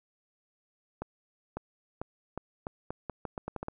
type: accelerating click train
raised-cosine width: 1 ms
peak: -21 dBFS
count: 13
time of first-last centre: 1.02-3.684 s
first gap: 550 ms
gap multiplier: 0.81
effects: none